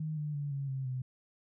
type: tone with pitch steps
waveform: sine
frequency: 155.56 / 149.74 / 144.14 / 138.75 / 133.56 / 128.56 Hz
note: D#3 / D3 / D3 / C#3 / C3 / C3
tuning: 0 / +34 / -32 / +2 / +36 / -30 cents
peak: -33 dBFS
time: 0-1.02 s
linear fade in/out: 5 ms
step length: 170 ms
effects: none